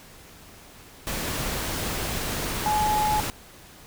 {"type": "tone in noise", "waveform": "sine", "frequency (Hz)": 848, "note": "G#5", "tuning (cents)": 36, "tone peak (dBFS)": -21, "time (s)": [2.66, 3.2], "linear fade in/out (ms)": 0, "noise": "pink", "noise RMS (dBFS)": -29, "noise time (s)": [1.07, 3.3], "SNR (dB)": 5, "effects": ["pink hiss -48 dBFS RMS until 3.86 s"]}